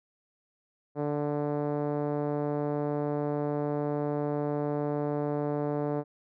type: tone with low-pass filter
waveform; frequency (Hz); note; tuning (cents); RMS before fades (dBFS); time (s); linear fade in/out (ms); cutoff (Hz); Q
5% pulse; 146.83; D3; 0; -30; 0.95-6.04; 50; 500; 1.2
effects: none